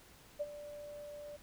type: tone with ADSR envelope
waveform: sine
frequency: 587.3 Hz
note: D5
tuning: in tune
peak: -32 dBFS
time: 0.39-1.37 s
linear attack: 21 ms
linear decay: 38 ms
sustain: -13 dB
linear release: 13 ms
effects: pink hiss -60 dBFS RMS until 1.42 s